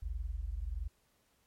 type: tone pair together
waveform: sine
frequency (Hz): 49.29 / 70.5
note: G1 / C#2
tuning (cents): +10 / +30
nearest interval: tritone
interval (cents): 620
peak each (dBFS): -37 / -39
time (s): 0.02-0.88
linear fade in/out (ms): 10
effects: pink hiss -73 dBFS RMS until 1.46 s + MP3 64 kbps